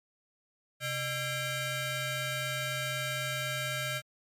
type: ring-modulated tone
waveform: 15% pulse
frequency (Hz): 740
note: F#5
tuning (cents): 0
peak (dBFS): -22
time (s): 0.8-4.02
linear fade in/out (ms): 50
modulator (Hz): 872
effects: MP3 64 kbps